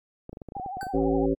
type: clicks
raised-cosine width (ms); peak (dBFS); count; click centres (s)
2; -26; 12; 0.294 / 0.33 / 0.371 / 0.418 / 0.487 / 0.521 / 0.567 / 0.598 / 0.662 / 0.77 / 0.83 / 0.868
type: tone with vibrato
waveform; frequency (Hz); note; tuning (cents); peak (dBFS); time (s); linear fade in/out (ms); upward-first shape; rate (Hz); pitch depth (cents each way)
sine; 766; G5; -40; -32; 0.55-1.26; 5; triangle; 12; 120
type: tone with exponential decay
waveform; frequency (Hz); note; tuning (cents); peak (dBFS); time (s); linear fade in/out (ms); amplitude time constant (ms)
square; 1539; G6; -32; -34; 0.81-0.98; 1; 36
type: harmonic tone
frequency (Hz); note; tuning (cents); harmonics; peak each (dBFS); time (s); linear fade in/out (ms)
55; A1; 0; 1 / 3 / 5 / 7 / 9 / 10; -31 / -33 / -25 / -26 / -31 / -32; 0.93-1.35; 20
effects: AAC 64 kbps